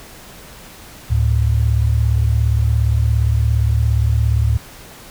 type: tone pair together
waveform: sine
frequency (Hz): 72.72 / 110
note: D2 / A2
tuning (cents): -16 / 0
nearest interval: perfect fifth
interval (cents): 716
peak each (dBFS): -15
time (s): 1.1-4.58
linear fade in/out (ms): 10
effects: pink hiss -39 dBFS RMS until 5.1 s